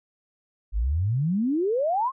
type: exponential sweep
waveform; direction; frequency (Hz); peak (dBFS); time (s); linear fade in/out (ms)
sine; up; 47 to 1108.7; -21; 0.72-2.12; 50
effects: none